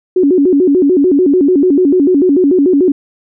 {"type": "tone with vibrato", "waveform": "sine", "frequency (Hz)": 321.9, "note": "E4", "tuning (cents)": -41, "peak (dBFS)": -6, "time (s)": [0.16, 2.92], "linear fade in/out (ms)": 5, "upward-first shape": "square", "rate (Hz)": 6.8, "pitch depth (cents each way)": 230, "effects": []}